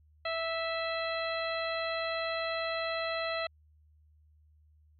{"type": "harmonic tone with a mistuned harmonic", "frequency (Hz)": 657, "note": "E5", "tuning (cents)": -6, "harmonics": [1, 2, 3, 4, 5, 6], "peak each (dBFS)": [-34, -38, -39, -41, -45, -41], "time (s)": [0.25, 3.47], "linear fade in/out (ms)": 5, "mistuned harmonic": 6, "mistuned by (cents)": 50, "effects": ["added 76 Hz sine -60 dBFS peak until 4.99 s"]}